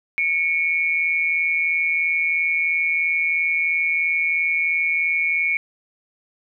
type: tone pair together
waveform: sine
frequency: 2217 / 2380 Hz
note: C#7 / D7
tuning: 0 / +22 cents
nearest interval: minor second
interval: 122 cents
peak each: -19 / -23 dBFS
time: 0.18-5.57 s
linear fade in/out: 0 ms
effects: none